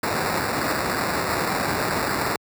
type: noise with sample-and-hold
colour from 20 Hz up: white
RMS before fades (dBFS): -24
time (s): 0.03-2.36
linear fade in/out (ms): 2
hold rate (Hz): 3150
effects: high-pass 80 Hz 12 dB/octave